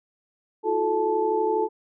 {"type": "tone cluster", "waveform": "sine", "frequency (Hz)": [330.1, 362.1, 434.5, 873], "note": ["E4", "F#4", "A4", "A5"], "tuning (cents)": [2, -37, -22, -14], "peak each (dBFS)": [-31, -28, -23, -26], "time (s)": [0.63, 1.69], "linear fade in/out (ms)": 50, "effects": []}